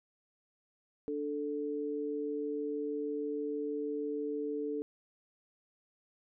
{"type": "tone pair together", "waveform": "sine", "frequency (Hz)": [293.7, 440], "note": ["D4", "A4"], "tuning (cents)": [0, 0], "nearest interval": "perfect fifth", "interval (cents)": 700, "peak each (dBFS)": [-37, -35], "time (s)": [1.08, 4.82], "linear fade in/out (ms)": 0, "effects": []}